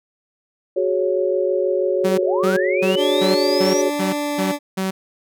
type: chord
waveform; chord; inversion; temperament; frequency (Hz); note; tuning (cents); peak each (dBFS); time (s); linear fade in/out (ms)
sine; F# suspended second; none; just; 370 / 416.2 / 555; F#4 / G#4 / C#5; 0 / +4 / +2; -20 / -23 / -20; 0.76-3.9; 10
type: tone bursts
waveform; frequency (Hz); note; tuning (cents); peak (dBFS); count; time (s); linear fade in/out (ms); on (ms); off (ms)
sawtooth; 190; F#3; +46; -16; 8; 2.04-4.91; 10; 140; 250
type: linear sweep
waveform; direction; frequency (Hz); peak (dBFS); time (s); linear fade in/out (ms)
sine; up; 311.1 to 5900; -24; 2.18-3.82; 10
type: tone with vibrato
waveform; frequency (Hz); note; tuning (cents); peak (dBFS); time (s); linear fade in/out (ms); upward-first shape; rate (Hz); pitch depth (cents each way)
20% pulse; 291.8; D4; -11; -16; 2.96-4.59; 50; sine; 1.1; 8
effects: none